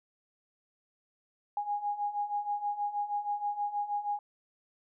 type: beating tone pair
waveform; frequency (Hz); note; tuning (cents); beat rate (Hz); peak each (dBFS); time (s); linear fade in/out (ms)
sine; 819 / 825.3; G#5 / G#5; -24 / -11; 6.3; -36 / -32; 1.57-4.19; 2
effects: none